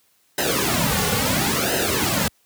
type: noise with flanger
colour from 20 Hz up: pink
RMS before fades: -21 dBFS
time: 0.38-2.28 s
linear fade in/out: 2 ms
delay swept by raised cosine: 0.87 to 3.17 ms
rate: 0.73 Hz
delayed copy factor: -0.85
effects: white hiss -62 dBFS RMS until 2.45 s + high-pass 60 Hz 12 dB/octave